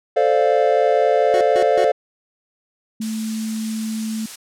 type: chord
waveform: triangle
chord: D minor seventh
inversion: second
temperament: equal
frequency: 440 / 523.3 / 587.3 / 698.5 Hz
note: A4 / C5 / D5 / F5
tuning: 0 / 0 / 0 / 0 cents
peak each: -17 dBFS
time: 0.16-1.92 s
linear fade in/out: 10 ms
type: tone bursts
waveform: 30% pulse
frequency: 368.1 Hz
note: F#4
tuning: 9 cents flat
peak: -19 dBFS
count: 3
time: 1.34-1.844 s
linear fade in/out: 0 ms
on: 68 ms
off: 150 ms
type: tone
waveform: sine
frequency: 220 Hz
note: A3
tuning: in tune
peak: -22 dBFS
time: 3-4.26 s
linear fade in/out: 5 ms
type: noise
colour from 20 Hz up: blue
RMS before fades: -29 dBFS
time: 3.01-4.36 s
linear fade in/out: 10 ms
effects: low-pass 8000 Hz 12 dB/octave